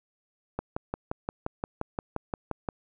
click train, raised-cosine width 1 ms, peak -16 dBFS, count 13, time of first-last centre 0.59-2.688 s, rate 5.72 Hz, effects none

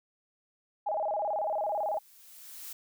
sine tone with vibrato, 719 Hz, F#5, 50 cents flat, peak -28 dBFS, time 0.86-1.99 s, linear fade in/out 10 ms, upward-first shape square, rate 18 Hz, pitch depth 230 cents each way
blue noise with exponential growth, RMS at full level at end -41 dBFS, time 1.25-2.73 s, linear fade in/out 5 ms, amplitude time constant 320 ms
effects none

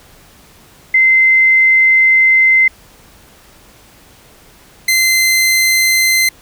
sine / sawtooth tone pair in turn, 2070 / 2070 Hz, C7 / C7, -19 / -19 cents, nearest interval unison, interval 0 cents, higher neither, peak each -6 dBFS, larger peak neither, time 0.94-2.68 / 4.88-6.29 s, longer first, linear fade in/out 5 ms, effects pink hiss -44 dBFS RMS until 6.41 s

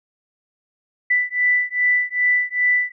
sine beating tone pair, 1981 / 1983.5 Hz, B6 / B6, +5 / +7 cents, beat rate 2.5 Hz, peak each -19 dBFS, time 1.1-2.92 s, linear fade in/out 10 ms, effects none

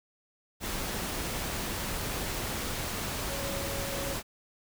sine tone in noise, 554.4 Hz, C#5, in tune, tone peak -38 dBFS, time 3.27-4.17 s, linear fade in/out 50 ms, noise pink, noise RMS -34 dBFS, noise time 0.6-4.23 s, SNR -7 dB, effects none

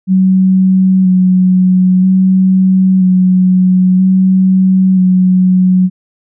sine tone with vibrato, 186.2 Hz, F#3, 11 cents sharp, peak -5 dBFS, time 0.07-5.9 s, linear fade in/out 50 ms, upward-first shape square, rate 0.51 Hz, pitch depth 17 cents each way, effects none

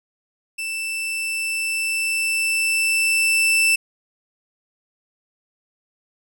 40% pulse tone with level ramp, 2659 Hz, E7, 14 cents sharp, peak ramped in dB -24 to -13 dBFS, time 0.58-3.76 s, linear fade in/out 10 ms, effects none

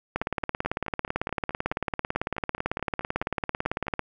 two click trains, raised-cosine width 0.5 ms, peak -11 / -24 dBFS, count 70 / 18, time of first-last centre 0.16-3.993 / 0.22-3.868 s, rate 18 / 4.66 Hz, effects none

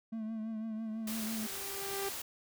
triangle tone with vibrato, 220.8 Hz, A3, 6 cents sharp, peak -34 dBFS, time 0.12-1.47 s, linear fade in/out 10 ms, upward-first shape triangle, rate 6 Hz, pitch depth 47 cents each way
sawtooth tone with exponential growth, 394.8 Hz, G4, 12 cents sharp, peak -30 dBFS, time 0.75-2.09 s, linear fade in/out 5 ms, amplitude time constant 290 ms
white noise, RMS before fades -41 dBFS, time 1.07-2.22 s, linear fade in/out 5 ms
effects none

